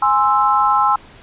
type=chord; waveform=sine; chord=Ab augmented; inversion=none; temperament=equal; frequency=830.6 / 1046.5 / 1318.5 Hz; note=Ab5 / C6 / E6; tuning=0 / 0 / 0 cents; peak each=-16 dBFS; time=0.02-0.96 s; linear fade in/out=5 ms; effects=pink hiss -43 dBFS RMS until 1.22 s + resampled to 8000 Hz